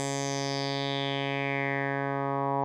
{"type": "tone with low-pass filter sweep", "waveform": "10% pulse", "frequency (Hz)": 138.59, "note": "C#3", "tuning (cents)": 0, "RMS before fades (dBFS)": -30, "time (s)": [0, 2.64], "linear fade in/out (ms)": 0, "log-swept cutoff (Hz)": [7900, 940], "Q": 4.3, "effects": []}